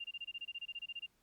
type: tone bursts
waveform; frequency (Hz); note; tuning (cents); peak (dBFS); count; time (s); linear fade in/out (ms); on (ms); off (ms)
sine; 2794; F7; 0; -40; 16; 0-1.064; 10; 44; 24
effects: pink hiss -75 dBFS RMS until 1.22 s + Opus 48 kbps